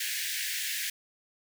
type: high-pass noise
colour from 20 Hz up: pink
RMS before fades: -33 dBFS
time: 0-0.9 s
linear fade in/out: 5 ms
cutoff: 1600 Hz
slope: 96 dB/octave
effects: none